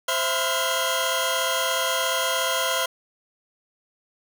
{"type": "tone cluster", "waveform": "sawtooth", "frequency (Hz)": [525, 664, 1013, 1417, 3241], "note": ["C5", "E5", "B5", "F6", "G#7"], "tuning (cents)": [6, 12, 44, 25, -43], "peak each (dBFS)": -25, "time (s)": [0.08, 2.86], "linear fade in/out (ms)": 5, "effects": []}